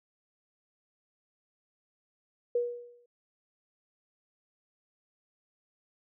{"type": "tone with exponential decay", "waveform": "sine", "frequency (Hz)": 481.5, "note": "B4", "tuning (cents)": -44, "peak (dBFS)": -23, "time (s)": [2.55, 3.06], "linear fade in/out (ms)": 5, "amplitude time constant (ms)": 110, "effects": []}